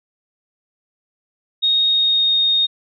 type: tone with pitch glide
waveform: sine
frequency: 3729 to 3705 Hz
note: A#7 to A#7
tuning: 0 to -11 cents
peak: -13 dBFS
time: 1.62-2.67 s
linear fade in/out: 20 ms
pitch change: -11 cents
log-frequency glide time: 1.88-2.39 s
effects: none